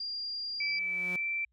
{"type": "tone", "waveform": "sine", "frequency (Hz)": 4790, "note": "D8", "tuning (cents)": 33, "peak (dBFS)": -34, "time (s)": [0, 0.79], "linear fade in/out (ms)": 5}
{"type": "tone with exponential growth", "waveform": "sawtooth", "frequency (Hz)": 180, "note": "F#3", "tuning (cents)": -47, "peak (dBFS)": -35, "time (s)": [0.47, 1.16], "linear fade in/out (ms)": 0, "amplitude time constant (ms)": 150}
{"type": "tone with pitch glide", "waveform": "sine", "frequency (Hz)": [2313, 2340], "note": ["D7", "D7"], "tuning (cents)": [-27, -7], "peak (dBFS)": -30, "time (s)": [0.6, 1.45], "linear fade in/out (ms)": 5, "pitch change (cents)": 20, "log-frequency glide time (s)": [1.1, 1.24]}
{"effects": ["added 60 Hz sine -70 dBFS peak until 1.52 s"]}